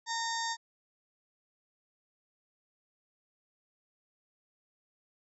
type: harmonic tone with a mistuned harmonic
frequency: 918 Hz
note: A#5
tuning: 27 cents flat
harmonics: 1 / 2 / 4 / 5 / 6 / 7 / 8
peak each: -35 / -38 / -41 / -42 / -43 / -43 / -44 dBFS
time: 0.06-0.57 s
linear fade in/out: 50 ms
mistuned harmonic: 5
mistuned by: +24 cents
effects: none